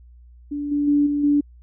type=tone with level steps; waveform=sine; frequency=289.9 Hz; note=D4; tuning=22 cents flat; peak=-24 / -18 / -14 / -19 / -14 dBFS; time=0.51-1.41 s; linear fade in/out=10 ms; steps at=0.71 / 0.87 / 1.06 / 1.23 s; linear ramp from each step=10 ms; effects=added 60 Hz sine -44 dBFS peak until 1.62 s